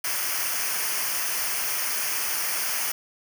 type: noise with comb filter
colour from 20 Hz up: white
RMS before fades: -27 dBFS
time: 0.04-2.92 s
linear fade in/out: 5 ms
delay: 0.26 ms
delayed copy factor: -0.75
effects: none